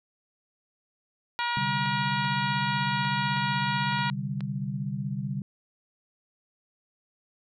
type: harmonic tone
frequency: 477.3 Hz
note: A#4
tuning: 41 cents sharp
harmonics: 2 / 3 / 4 / 5 / 6 / 7 / 8 / 9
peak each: -29 / -33 / -35 / -37 / -39 / -40 / -41 / -42 dBFS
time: 1.39-4.1 s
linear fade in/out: 0 ms
type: chord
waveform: sine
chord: C suspended second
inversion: none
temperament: equal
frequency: 130.81 / 146.83 / 196 Hz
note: C3 / D3 / G3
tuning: 0 / 0 / 0 cents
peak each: -33 dBFS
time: 1.57-5.42 s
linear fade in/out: 2 ms
type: clicks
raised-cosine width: 0.3 ms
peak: -25 dBFS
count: 7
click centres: 1.859 / 2.248 / 3.05 / 3.369 / 3.924 / 3.99 / 4.407 s
effects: none